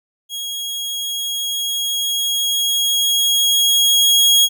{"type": "tone with level ramp", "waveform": "sawtooth", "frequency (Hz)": 3298, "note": "G#7", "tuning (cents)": -13, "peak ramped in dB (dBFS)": [-21, -6], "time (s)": [0.29, 4.49], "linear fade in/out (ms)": 50, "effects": []}